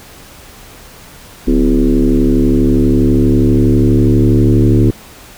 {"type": "tone with frequency modulation", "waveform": "sine", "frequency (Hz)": 108.4, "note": "A2", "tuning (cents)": -25, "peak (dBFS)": -6, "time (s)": [1.47, 4.91], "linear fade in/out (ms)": 10, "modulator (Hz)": 72.3, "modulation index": 3.7, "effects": ["pink hiss -37 dBFS RMS until 5.37 s"]}